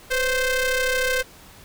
sawtooth ring-modulated tone, 523.3 Hz, C5, in tune, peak -13 dBFS, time 0.1-1.23 s, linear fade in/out 20 ms, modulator 1030 Hz, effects pink hiss -47 dBFS RMS until 1.64 s

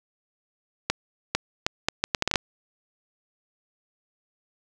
accelerating click train, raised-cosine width 0.2 ms, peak -4 dBFS, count 11, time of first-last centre 0.9-2.358 s, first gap 450 ms, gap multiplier 0.7, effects none

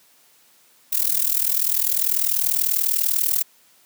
violet noise with amplitude modulation, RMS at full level -17 dBFS, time 0.92-3.43 s, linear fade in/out 10 ms, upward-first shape sine, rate 40.2 Hz, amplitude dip 85%, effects white hiss -56 dBFS RMS until 3.85 s + high-pass 150 Hz 12 dB/octave

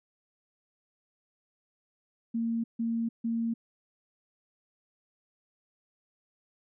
sine tone bursts, 229.8 Hz, A#3, 25 cents flat, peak -27 dBFS, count 3, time 2.34-3.54 s, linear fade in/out 10 ms, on 300 ms, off 150 ms, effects none

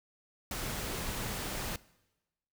pink noise, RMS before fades -37 dBFS, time 0.51-1.76 s, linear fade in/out 2 ms, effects noise-tail reverb RT60 1.0 s tail -21 dB re dry

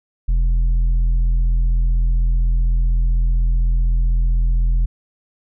sine tone with tanh clipping, 42.09 Hz, E1, 37 cents sharp, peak -14 dBFS, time 0.28-4.86 s, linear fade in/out 10 ms, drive 5 dB, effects none

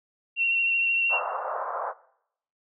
sine tone with vibrato, 2733 Hz, F7, 38 cents flat, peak -21 dBFS, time 0.36-1.21 s, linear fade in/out 50 ms, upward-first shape triangle, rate 13 Hz, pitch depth 23 cents each way
white band-pass noise, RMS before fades -31 dBFS, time 1.09-1.94 s, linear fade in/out 50 ms, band 510 to 1300 Hz, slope 48 dB/octave
effects noise-tail reverb RT60 0.7 s tail -19 dB re dry

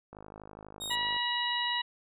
click train, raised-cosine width 1 ms, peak -32 dBFS, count 55, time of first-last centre 0.13-1.164 s, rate 52.2 Hz
sawtooth tone, 3729 Hz, A#7, in tune, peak -32 dBFS, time 0.8-0.96 s, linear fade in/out 20 ms
harmonic tone, 966 Hz, B5, 39 cents flat, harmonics 1 / 2 / 3 / 4, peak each -34 / -34 / -34 / -34 dBFS, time 0.9-1.82 s, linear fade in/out 10 ms
effects resampled to 32000 Hz

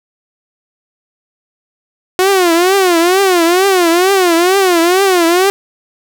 sawtooth tone with vibrato, 361.8 Hz, F#4, 39 cents flat, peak -4 dBFS, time 2.19-5.5 s, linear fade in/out 0 ms, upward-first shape triangle, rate 2.2 Hz, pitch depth 180 cents each way, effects none

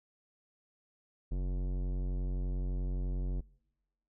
sine tone with tanh clipping, 45.82 Hz, F#1, 16 cents flat, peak -33 dBFS, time 1.31-3.41 s, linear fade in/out 10 ms, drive 17 dB, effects noise-tail reverb RT60 0.9 s tail -24 dB re dry

